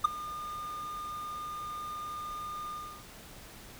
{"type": "tone with ADSR envelope", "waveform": "triangle", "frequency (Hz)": 1213, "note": "D#6", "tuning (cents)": -44, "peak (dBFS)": -15, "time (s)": [0.04, 3.05], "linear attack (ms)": 10, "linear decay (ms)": 10, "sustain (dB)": -20, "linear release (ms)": 320, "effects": ["pink hiss -50 dBFS RMS until 3.79 s"]}